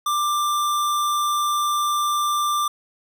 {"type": "tone", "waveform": "square", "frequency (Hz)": 1184, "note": "D6", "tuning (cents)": 14, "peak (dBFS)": -20, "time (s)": [0.06, 2.68], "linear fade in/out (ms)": 5, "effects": []}